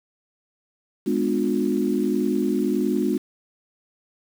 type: chord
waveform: sine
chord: G# diminished seventh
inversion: none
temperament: just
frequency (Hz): 207.7 / 249.2 / 299 / 358.8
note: G#3 / B3 / D4 / F4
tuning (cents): 0 / +16 / +31 / +47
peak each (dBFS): -25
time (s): 1.06-3.18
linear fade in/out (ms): 10
effects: 7-bit